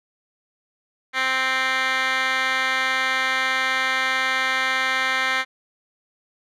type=tone with band-pass filter; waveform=10% pulse; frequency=261.6 Hz; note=C4; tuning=in tune; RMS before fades=-22 dBFS; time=1.13-5.45 s; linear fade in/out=50 ms; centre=2300 Hz; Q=3.8; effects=none